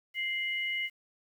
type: tone pair together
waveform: sine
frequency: 2093 / 2932 Hz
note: C7 / F#7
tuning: 0 / -16 cents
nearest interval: tritone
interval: 584 cents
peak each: -31 / -36 dBFS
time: 0.14-0.9 s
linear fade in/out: 50 ms
effects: 10-bit